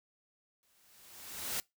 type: noise with exponential growth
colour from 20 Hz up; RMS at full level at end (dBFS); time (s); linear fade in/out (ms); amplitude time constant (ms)
white; -34; 0.63-1.6; 0; 210
effects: noise-tail reverb RT60 0.2 s tail -24 dB re dry